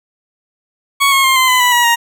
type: tone with pitch steps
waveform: 20% pulse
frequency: 1113 / 1086.3 / 1060.3 / 1034.9 / 1010.1 / 985.9 / 962.2 / 939.2 Hz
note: C#6 / C#6 / C6 / C6 / B5 / B5 / B5 / A#5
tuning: +7 / -35 / +23 / -19 / +39 / -3 / -45 / +13 cents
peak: -4 dBFS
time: 1-1.96 s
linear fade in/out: 20 ms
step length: 120 ms
effects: none